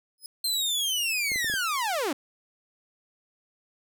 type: tone with exponential growth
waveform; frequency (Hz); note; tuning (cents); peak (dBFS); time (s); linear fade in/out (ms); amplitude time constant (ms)
15% pulse; 5080; D#8; +35; -28; 0.18-0.26; 1; 16
type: linear sweep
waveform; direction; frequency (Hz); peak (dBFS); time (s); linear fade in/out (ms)
sawtooth; down; 4186 to 250; -22; 0.44-2.13; 5
type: clicks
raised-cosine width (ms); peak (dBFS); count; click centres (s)
2; -27; 5; 1.318 / 1.359 / 1.445 / 1.499 / 1.539
effects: none